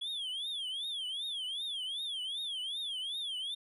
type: tone with vibrato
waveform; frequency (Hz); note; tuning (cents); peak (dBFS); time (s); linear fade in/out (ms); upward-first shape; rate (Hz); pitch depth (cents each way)
triangle; 3322; G#7; 0; -34; 0.01-3.55; 10; triangle; 2.6; 220
effects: resampled to 32000 Hz